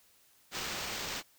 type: noise with sample-and-hold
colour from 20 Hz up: white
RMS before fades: -38 dBFS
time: 0.51-1.23 s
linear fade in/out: 50 ms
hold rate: 11025 Hz
effects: white hiss -65 dBFS RMS until 1.38 s